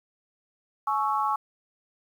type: chord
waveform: sine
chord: C# minor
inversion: second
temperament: equal with one note detuned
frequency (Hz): 848.1 / 1108.7 / 1318.5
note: G#5 / C#6 / E6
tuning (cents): +36 / 0 / 0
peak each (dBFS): -27 / -26 / -31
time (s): 0.87-1.36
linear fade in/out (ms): 5
effects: 9-bit